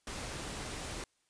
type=noise; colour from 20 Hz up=pink; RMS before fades=-41 dBFS; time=0.07-1.04 s; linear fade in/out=2 ms; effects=white hiss -75 dBFS RMS until 1.29 s + resampled to 22050 Hz